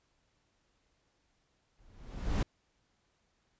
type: noise with exponential growth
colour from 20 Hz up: brown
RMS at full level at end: -25 dBFS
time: 1.78-2.43 s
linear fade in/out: 5 ms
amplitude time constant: 140 ms
effects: pink hiss -75 dBFS RMS until 3.59 s + resampled to 16000 Hz